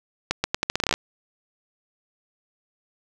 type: accelerating click train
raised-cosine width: 0.2 ms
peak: -4 dBFS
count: 13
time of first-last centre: 0.31-0.94 s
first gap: 130 ms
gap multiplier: 0.81
effects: none